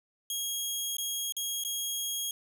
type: tone with dropouts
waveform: 15% pulse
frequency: 3279 Hz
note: G#7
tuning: 23 cents flat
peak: -24 dBFS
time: 0.3-2.31 s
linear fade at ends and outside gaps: 2 ms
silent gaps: 0.969-0.983 / 1.323-1.366 / 1.638-1.648 s
effects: none